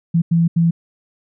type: tone bursts at uneven times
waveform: sine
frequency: 167.6 Hz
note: E3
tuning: 29 cents sharp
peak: -11 dBFS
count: 3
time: 0.14-0.22 / 0.31-0.48 / 0.56-0.71 s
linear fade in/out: 10 ms
effects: none